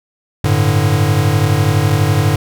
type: chord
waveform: square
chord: G suspended second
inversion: none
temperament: equal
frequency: 98 / 110 / 146.83 Hz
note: G2 / A2 / D3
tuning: 0 / 0 / 0 cents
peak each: -16 dBFS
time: 0.44-2.36 s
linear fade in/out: 5 ms
effects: none